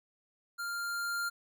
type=tone with level ramp; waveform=square; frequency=1396.9 Hz; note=F6; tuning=in tune; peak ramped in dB=-36 to -32 dBFS; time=0.58-1.3 s; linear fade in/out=20 ms; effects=none